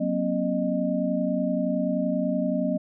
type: tone cluster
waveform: sine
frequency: 185 / 237.8 / 268.3 / 613 Hz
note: F#3 / A#3 / C4 / D#5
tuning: 0 / +35 / +44 / -26 cents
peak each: -28 dBFS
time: 0-2.78 s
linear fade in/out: 10 ms
effects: none